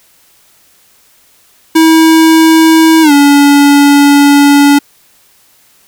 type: tone with pitch glide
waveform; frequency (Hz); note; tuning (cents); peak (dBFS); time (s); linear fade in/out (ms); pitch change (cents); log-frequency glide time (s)
square; 322.1 to 285.3; E4 to C#4; -40 to +50; -3; 1.75-4.79; 10; -210; 3.02-3.12
effects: white hiss -47 dBFS RMS until 5.87 s